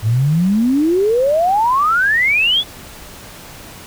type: exponential sweep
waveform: sine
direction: up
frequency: 103.2 to 3520 Hz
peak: -11 dBFS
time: 0.02-2.64 s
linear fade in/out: 50 ms
effects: pink hiss -36 dBFS RMS until 3.86 s